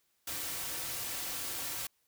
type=noise with comb filter; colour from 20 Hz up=white; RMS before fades=-38 dBFS; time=0.27-1.87 s; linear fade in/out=5 ms; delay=4.8 ms; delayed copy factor=-0.5; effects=white hiss -75 dBFS RMS until 2.07 s